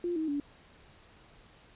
sine tone with pitch steps, 349.2 / 316.5 / 286.9 Hz, F4 / D#4 / D4, 0 / +30 / -40 cents, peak -29 dBFS, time 0.04-0.4 s, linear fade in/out 2 ms, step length 120 ms, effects pink hiss -58 dBFS RMS until 1.75 s + resampled to 8000 Hz

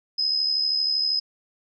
sine tone with amplitude modulation, 5070 Hz, D#8, 32 cents sharp, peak -18 dBFS, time 0.18-1.2 s, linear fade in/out 10 ms, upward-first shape sine, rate 72.7 Hz, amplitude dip 55%, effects none

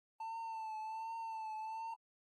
triangle tone with vibrato, 889 Hz, A5, 18 cents sharp, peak -39 dBFS, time 0.2-1.94 s, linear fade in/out 5 ms, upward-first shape triangle, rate 1.3 Hz, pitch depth 48 cents each way, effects AAC 32 kbps

